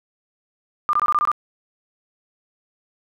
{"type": "tone bursts", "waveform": "sine", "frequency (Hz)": 1200, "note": "D6", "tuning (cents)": 37, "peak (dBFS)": -15, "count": 7, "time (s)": [0.89, 1.316], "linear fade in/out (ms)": 0, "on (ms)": 42, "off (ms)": 22, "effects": []}